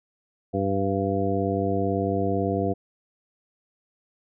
harmonic tone, 98 Hz, G2, in tune, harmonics 1 / 2 / 3 / 4 / 5 / 7, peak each -29 / -29 / -29 / -29 / -29 / -29 dBFS, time 0.53-2.74 s, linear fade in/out 20 ms, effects none

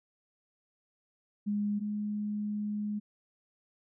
sine tone pair in turn, 206.3 / 208.8 Hz, G#3 / G#3, -11 / +10 cents, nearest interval unison, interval 21 cents, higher second, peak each -28 / -31 dBFS, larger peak first, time 1.46-1.8 / 1.8-3 s, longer second, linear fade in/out 20 ms, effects none

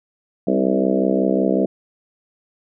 harmonic tone with a mistuned harmonic, 65.41 Hz, C2, in tune, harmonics 3 / 4 / 5 / 6 / 7 / 8 / 9 / 10, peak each -21 / -22 / -23 / -24 / -24 / -25 / -26 / -26 dBFS, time 0.47-1.66 s, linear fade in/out 5 ms, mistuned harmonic 5, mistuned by -26 cents, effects none

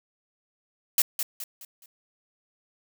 blue noise with echo, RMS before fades -20 dBFS, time 0.98-1.02 s, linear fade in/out 2 ms, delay 210 ms, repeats 4, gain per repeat -8 dB, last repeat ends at 1.86 s, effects none

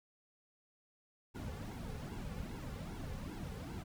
brown noise with flanger, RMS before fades -44 dBFS, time 1.34-3.84 s, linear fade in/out 20 ms, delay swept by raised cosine 1.6 to 3.2 ms, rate 2.5 Hz, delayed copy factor -0.8, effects none

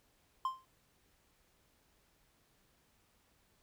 triangle tone with exponential decay, 1046.5 Hz, C6, in tune, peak -27 dBFS, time 0.45-0.65 s, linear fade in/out 2 ms, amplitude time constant 42 ms, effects pink hiss -72 dBFS RMS until 3.62 s

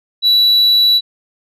sine tone, 3936 Hz, B7, 7 cents flat, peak -5 dBFS, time 0.22-1.01 s, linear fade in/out 50 ms, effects tanh soft clip ceiling -7 dBFS

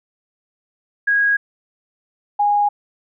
sine tone pair in turn, 1646 / 823 Hz, G#6 / G#5, -16 / -16 cents, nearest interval octave, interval 1200 cents, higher first, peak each -13 dBFS, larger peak neither, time 1.07-1.37 / 2.39-2.69 s, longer neither, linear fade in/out 10 ms, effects none

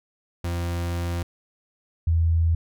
40% pulse / sine tone pair in turn, 86.2 / 82.52 Hz, F2 / E2, -22 / +2 cents, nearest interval minor second, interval 76 cents, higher first, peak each -24 / -17 dBFS, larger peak second, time 0.44-1.23 / 2.07-2.55 s, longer first, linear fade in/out 5 ms, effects none

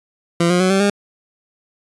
20% pulse tone with pitch steps, 170.5 / 177.95 / 185.72 / 193.83 / 202.3 Hz, F3 / F3 / F#3 / G3 / G#3, -41 / +33 / +7 / -19 / -45 cents, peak -8 dBFS, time 0.4-0.9 s, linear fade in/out 5 ms, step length 100 ms, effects resampled to 24000 Hz

